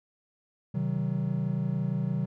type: chord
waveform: triangle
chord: C diminished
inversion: none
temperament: just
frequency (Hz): 130.81 / 156.98 / 188.37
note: C3 / Eb3 / Gb3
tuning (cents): 0 / +16 / +31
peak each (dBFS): -29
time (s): 0.74-2.26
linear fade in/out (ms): 10
effects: none